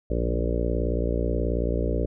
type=harmonic tone with a mistuned harmonic; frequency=58.5 Hz; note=A#1; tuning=7 cents sharp; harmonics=1 / 2 / 3 / 4 / 5 / 6 / 7 / 8 / 9 / 10; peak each=-25 / -33 / -34 / -36 / -33 / -35 / -33 / -33 / -35 / -35 dBFS; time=0.1-2.06 s; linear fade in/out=5 ms; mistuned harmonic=3; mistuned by=+19 cents; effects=none